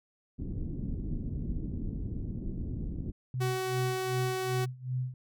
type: low-pass noise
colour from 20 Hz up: pink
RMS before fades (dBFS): -35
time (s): 0.38-3.12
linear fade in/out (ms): 20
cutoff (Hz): 290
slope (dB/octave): 24
type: tone with tremolo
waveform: sine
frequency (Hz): 127.3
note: C3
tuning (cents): -47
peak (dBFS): -28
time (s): 3.34-5.14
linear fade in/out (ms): 2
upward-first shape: sine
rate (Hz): 2.6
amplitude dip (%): 90
type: tone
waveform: sawtooth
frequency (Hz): 375.4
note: F#4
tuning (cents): +25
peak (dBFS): -27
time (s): 3.4-4.66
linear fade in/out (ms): 20
effects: none